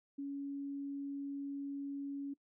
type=tone; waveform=sine; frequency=280 Hz; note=C#4; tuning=18 cents sharp; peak=-38 dBFS; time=0.18-2.34 s; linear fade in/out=10 ms; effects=noise-tail reverb RT60 0.1 s tail -20 dB re dry